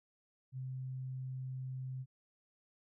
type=tone; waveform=sine; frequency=130 Hz; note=C3; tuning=11 cents flat; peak=-39 dBFS; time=0.52-2.06 s; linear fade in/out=50 ms; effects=none